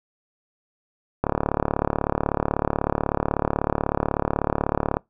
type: click train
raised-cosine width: 1 ms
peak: -6 dBFS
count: 136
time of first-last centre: 1.24-4.969 s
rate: 36.2 Hz
effects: noise-tail reverb RT60 0.2 s tail -26 dB re dry